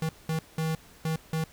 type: tone bursts at uneven times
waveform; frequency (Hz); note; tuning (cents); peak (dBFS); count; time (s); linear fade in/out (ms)
square; 159.8; D#3; +47; -27; 5; 0.02-0.09 / 0.29-0.39 / 0.58-0.75 / 1.05-1.16 / 1.33-1.44; 2
effects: pink hiss -54 dBFS RMS until 1.52 s